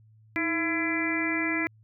harmonic tone with a mistuned harmonic, 336.3 Hz, E4, 35 cents sharp, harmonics 1 / 2 / 3 / 4 / 5 / 6 / 7, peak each -29 / -39 / -39 / -39 / -35 / -30 / -32 dBFS, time 0.36-1.67 s, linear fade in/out 0 ms, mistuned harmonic 1, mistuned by -84 cents, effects added 109 Hz sine -54 dBFS peak until 1.83 s

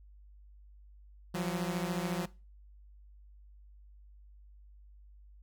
sawtooth beating tone pair, 171.4 / 185.4 Hz, F3 / F#3, -32 / +4 cents, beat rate 14 Hz, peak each -31 dBFS, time 1.34-2.26 s, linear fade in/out 10 ms, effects noise-tail reverb RT60 0.3 s tail -19 dB re dry + added 50 Hz sine -53 dBFS peak until 5.42 s

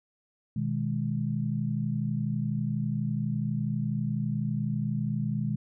sine chord, G# minor, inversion first, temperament equal, 123.47 / 155.56 / 207.7 Hz, B2 / D#3 / G#3, 0 / 0 / 0 cents, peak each -31 dBFS, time 0.56-5.56 s, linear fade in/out 5 ms, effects none

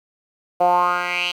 10% pulse tone with band-pass filter sweep, 177.1 Hz, F3, 24 cents sharp, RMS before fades -19 dBFS, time 0.6-1.32 s, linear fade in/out 10 ms, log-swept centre 640 to 3300 Hz, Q 4.5, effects 8-bit

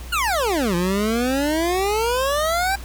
25% pulse exponential two-way sweep, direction down then up, 1480 to 170 to 800 Hz, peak -15 dBFS, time 0.12-2.76 s, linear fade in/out 10 ms, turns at 0.75 s, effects added 60 Hz sine -32 dBFS peak until 2.84 s + pink hiss -41 dBFS RMS until 2.84 s

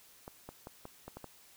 clicks, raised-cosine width 1 ms, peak -30 dBFS, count 7, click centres 0.279 / 0.49 / 0.671 / 0.854 / 1.08 / 1.17 / 1.243 s, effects white hiss -60 dBFS RMS until 1.56 s

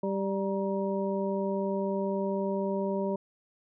harmonic tone with a mistuned harmonic, 196 Hz, G3, in tune, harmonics 1 / 2 / 3 / 5, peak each -31 / -32 / -33 / -38 dBFS, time 0.03-3.16 s, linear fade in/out 5 ms, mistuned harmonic 5, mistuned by -60 cents, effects none

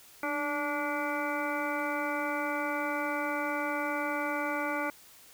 harmonic tone with a mistuned harmonic, 290 Hz, D4, 22 cents flat, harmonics 1 / 2 / 3 / 4 / 5 / 7 / 8, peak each -36 / -36 / -37 / -38 / -36 / -40 / -40 dBFS, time 0.23-4.9 s, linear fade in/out 2 ms, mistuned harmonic 1, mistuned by +54 cents, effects white hiss -55 dBFS RMS until 5.33 s

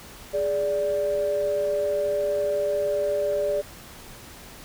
sine tone pair together, 415.3 / 584.3 Hz, G#4 / D5, 0 / -9 cents, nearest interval tritone, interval 591 cents, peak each -27 / -22 dBFS, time 0.33-3.62 s, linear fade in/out 20 ms, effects tanh soft clip ceiling -15 dBFS + pink hiss -44 dBFS RMS until 4.64 s

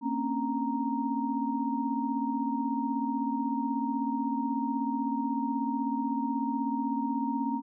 sine tone cluster, 230.2 / 269.1 / 285.3 / 932 Hz, A#3 / C4 / C#4 / A#5, -22 / +49 / +50 / -1 cents, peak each -33 / -31 / -37 / -33 dBFS, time 0.01-7.62 s, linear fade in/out 50 ms, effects none

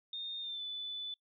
sine tone with pitch glide, 3658 to 3491 Hz, A#7 to A7, -33 to -14 cents, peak -38 dBFS, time 0.13-1.14 s, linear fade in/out 2 ms, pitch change -81 cents, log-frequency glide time 0.41-0.63 s, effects noise-tail reverb RT60 0.1 s tail -22 dB re dry

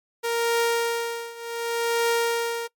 sawtooth tone with tremolo, 466.2 Hz, A#4, in tune, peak -15 dBFS, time 0.23-2.68 s, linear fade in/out 20 ms, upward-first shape triangle, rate 0.67 Hz, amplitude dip 90%, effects noise-tail reverb RT60 0.1 s tail -22 dB re dry + MP3 96 kbps

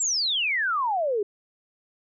sine exponential sweep, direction down, 7720 to 392 Hz, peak -22 dBFS, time 0-1.23 s, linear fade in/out 5 ms, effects none

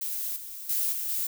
violet noise with level steps, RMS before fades -32 / -40 / -27 / -32 / -29 dBFS, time 0.01-1.27 s, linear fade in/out 5 ms, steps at 0.36 / 0.69 / 0.92 / 1.09 s, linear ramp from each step 5 ms, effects none

